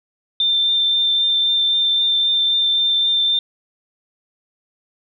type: tone with vibrato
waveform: sine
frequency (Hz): 3578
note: A7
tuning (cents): +28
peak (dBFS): -14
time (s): 0.4-3.39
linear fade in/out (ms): 2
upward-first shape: triangle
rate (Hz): 3.8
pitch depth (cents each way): 12
effects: none